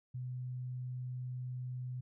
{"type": "tone", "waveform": "sine", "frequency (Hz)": 126, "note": "B2", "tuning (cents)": 35, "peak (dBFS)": -38, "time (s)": [0.14, 2.01], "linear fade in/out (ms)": 10, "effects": []}